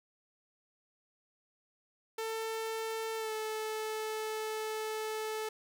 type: tone with pitch glide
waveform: sawtooth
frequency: 445.9 to 435.2 Hz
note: A4 to A4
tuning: +23 to -19 cents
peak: -31 dBFS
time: 2.18-5.49 s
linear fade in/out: 5 ms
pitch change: -42 cents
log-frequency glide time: 3.17-3.32 s
effects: none